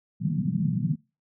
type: band-pass noise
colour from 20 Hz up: pink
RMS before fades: -26 dBFS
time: 0.2-0.96 s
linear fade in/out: 20 ms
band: 130 to 210 Hz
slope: 48 dB/octave
effects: noise-tail reverb RT60 0.3 s tail -24 dB re dry